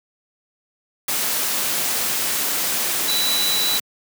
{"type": "tone in noise", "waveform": "sine", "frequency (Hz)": 3951, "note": "B7", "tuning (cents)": 0, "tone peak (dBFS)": -20, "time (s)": [3.08, 3.78], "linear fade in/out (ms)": 5, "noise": "white", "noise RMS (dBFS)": -22, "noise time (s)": [1.08, 3.8], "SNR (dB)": -1, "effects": ["high-pass 150 Hz 12 dB/octave"]}